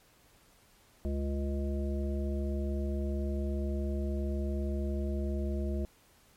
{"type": "harmonic tone with a mistuned harmonic", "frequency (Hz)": 70, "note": "C#2", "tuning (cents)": 18, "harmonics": [1, 3, 5, 7, 9], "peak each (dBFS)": [-31, -37, -39, -48, -43], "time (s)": [1.05, 5.85], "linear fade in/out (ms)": 0, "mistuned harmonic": 9, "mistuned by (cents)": -20, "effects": ["pink hiss -63 dBFS RMS until 6.36 s", "MP3 64 kbps"]}